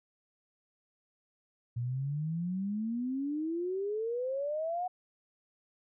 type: exponential sweep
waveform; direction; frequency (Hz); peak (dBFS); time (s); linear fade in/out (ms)
sine; up; 116.54 to 740; -31; 1.76-4.88; 10
effects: none